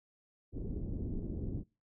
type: low-pass noise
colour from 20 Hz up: pink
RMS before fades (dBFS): -38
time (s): 0.52-1.64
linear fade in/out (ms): 50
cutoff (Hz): 360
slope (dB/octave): 24
effects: noise-tail reverb RT60 0.3 s tail -25 dB re dry